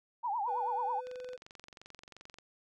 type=tone with vibrato; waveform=sine; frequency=880 Hz; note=A5; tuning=in tune; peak=-31 dBFS; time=0.23-1.01 s; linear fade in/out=20 ms; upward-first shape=triangle; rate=9.2 Hz; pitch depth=230 cents each way
type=tone with pitch glide; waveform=triangle; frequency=490.3 to 502.1 Hz; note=B4 to B4; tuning=-13 to +29 cents; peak=-39 dBFS; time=0.47-1.37 s; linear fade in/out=20 ms; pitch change=+42 cents; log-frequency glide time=0.74-1.02 s
type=click train; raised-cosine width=0.2 ms; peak=-33 dBFS; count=31; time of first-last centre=1.07-2.386 s; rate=22.8 Hz
effects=none